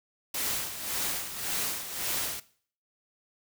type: noise with tremolo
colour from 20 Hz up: white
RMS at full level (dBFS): -30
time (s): 0.34-2.4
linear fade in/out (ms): 5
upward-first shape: sine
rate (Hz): 1.8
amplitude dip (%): 65
effects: noise-tail reverb RT60 0.5 s tail -18 dB re dry